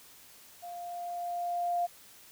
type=tone with level ramp; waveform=sine; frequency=700 Hz; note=F5; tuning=4 cents sharp; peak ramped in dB=-40 to -26 dBFS; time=0.62-1.87 s; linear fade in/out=20 ms; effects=white hiss -55 dBFS RMS until 2.31 s